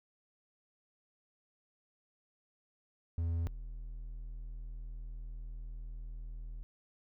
triangle tone pair in turn, 83.7 / 40.01 Hz, E2 / D#1, +27 / +49 cents, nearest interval octave + minor second, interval 1278 cents, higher first, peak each -29 / -39 dBFS, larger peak first, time 3.18-3.47 / 3.47-6.63 s, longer second, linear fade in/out 0 ms, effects none

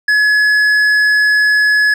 sine tone with hard clipping, 1697 Hz, G#6, 37 cents sharp, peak -10 dBFS, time 0.08-1.94 s, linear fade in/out 5 ms, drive 6 dB, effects none

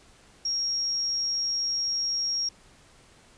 sine tone, 5588 Hz, F8, in tune, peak -25 dBFS, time 0.45-2.49 s, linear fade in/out 5 ms, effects pink hiss -56 dBFS RMS until 3.37 s + resampled to 22050 Hz

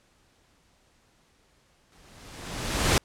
pink noise with exponential growth, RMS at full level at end -19 dBFS, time 1.92-2.98 s, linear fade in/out 2 ms, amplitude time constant 230 ms, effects pink hiss -64 dBFS RMS until 3.04 s + low-pass 9000 Hz 12 dB/octave

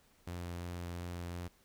sawtooth tone with vibrato, 87.31 Hz, F2, in tune, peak -36 dBFS, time 0.27-1.48 s, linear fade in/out 5 ms, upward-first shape sine, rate 2.8 Hz, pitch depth 11 cents each way, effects pink hiss -68 dBFS RMS until 1.64 s

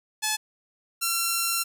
5% pulse tone pair in turn, 861 / 1360.5 Hz, A5 / F6, -38 / -46 cents, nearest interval minor sixth, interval 792 cents, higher second, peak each -12 dBFS, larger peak neither, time 0.22-0.37 / 1.01-1.64 s, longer second, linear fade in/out 20 ms, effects none

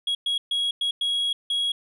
sine tone bursts at uneven times, 3315 Hz, G#7, 4 cents flat, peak -19 dBFS, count 6, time 0.07-0.15 / 0.26-0.38 / 0.51-0.71 / 0.81-0.91 / 1.01-1.33 / 1.5-1.72 s, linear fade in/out 5 ms, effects tanh soft clip ceiling -21 dBFS

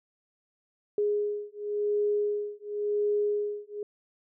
sine beating tone pair, 414.3 / 415.23 Hz, G#4 / G#4, -4 / 0 cents, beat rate 0.93 Hz, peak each -29 dBFS, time 0.98-3.83 s, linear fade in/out 2 ms, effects none

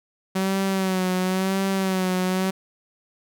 sawtooth tone with vibrato, 188.7 Hz, F#3, 34 cents sharp, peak -17 dBFS, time 0.35-2.51 s, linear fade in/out 10 ms, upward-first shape sine, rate 0.96 Hz, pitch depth 47 cents each way, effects none

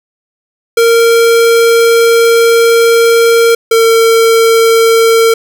square tone pair in turn, 462.4 / 454.7 Hz, A#4 / A#4, -14 / -43 cents, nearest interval unison, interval 29 cents, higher first, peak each -5 dBFS, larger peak neither, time 0.77-3.55 / 3.71-5.34 s, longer first, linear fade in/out 5 ms, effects none

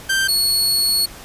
sawtooth tone pair in turn, 1568 / 4371 Hz, G6 / C#8, 0 / -25 cents, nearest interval octave + tritone, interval 1775 cents, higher second, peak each -12 dBFS, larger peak neither, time 0.09-0.28 / 0.28-1.06 s, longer second, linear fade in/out 10 ms, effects pink hiss -38 dBFS RMS until 1.24 s + resampled to 32000 Hz

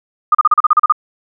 sine tone bursts, 1223 Hz, D#6, 30 cents flat, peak -5 dBFS, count 10, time 0.32-0.924 s, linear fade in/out 5 ms, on 28 ms, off 36 ms, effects none

